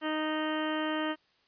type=harmonic tone; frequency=310 Hz; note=D#4; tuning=6 cents flat; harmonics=1 / 2 / 3 / 4 / 5 / 6 / 7 / 8 / 9 / 10; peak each=-32 / -36 / -39 / -39 / -41 / -40 / -50 / -51 / -45 / -42 dBFS; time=0.01-1.16 s; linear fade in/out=50 ms; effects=white hiss -68 dBFS RMS until 1.47 s + resampled to 11025 Hz